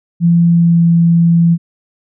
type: tone with pitch glide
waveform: sine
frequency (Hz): 170.2 to 168.73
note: F3 to E3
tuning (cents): -44 to +41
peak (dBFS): -6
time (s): 0.2-1.58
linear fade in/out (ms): 50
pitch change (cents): -15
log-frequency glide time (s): 0.46-0.82
effects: none